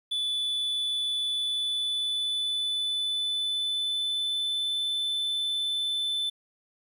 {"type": "tone with pitch glide", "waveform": "triangle", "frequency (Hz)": [3473, 3521], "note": ["A7", "A7"], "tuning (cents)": [-23, 0], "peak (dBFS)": -25, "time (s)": [0.11, 6.3], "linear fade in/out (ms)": 10, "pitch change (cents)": 23, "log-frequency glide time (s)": [1.29, 4.79], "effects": ["10-bit"]}